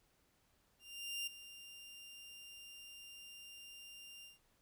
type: tone with ADSR envelope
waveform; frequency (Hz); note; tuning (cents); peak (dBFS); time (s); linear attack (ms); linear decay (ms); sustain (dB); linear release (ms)
sawtooth; 2794; F7; 0; -35; 0.79-4.39; 480; 8; -14; 150
effects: pink hiss -75 dBFS RMS until 4.61 s